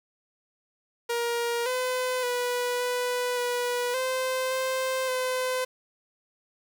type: tone with pitch steps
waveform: sawtooth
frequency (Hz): 471.8 / 507 / 490.7 / 494.2 / 488.8 / 517 / 521 / 511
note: A#4 / B4 / B4 / B4 / B4 / C5 / C5 / C5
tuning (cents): +21 / +45 / -11 / +1 / -18 / -21 / -7 / -41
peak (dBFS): -22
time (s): 1.09-5.65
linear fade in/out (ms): 10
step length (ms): 570
effects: 8-bit